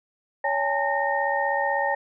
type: tone cluster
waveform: sine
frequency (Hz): 562 / 814 / 890 / 1843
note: C#5 / G#5 / A5 / A#6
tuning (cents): +24 / -35 / +20 / -20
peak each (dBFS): -27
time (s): 0.44-1.95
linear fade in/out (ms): 5
effects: none